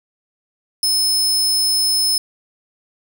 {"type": "tone", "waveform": "sawtooth", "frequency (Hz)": 5210, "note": "E8", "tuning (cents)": -21, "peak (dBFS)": -12, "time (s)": [0.83, 2.18], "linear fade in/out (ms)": 2, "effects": []}